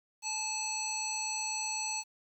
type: harmonic tone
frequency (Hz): 868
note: A5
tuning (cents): -24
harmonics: 1 / 3 / 5 / 7 / 9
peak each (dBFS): -40 / -40 / -40 / -40 / -37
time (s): 0.22-2.04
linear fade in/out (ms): 50
effects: 10-bit